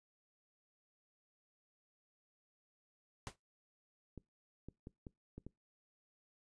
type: noise with exponential decay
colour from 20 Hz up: pink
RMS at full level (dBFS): -42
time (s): 3.27-3.36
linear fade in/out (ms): 0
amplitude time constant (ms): 19
type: clicks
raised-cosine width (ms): 3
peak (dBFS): -35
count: 6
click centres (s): 4.177 / 4.686 / 4.871 / 5.068 / 5.38 / 5.466
effects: noise-tail reverb RT60 0.2 s tail -23 dB re dry + resampled to 22050 Hz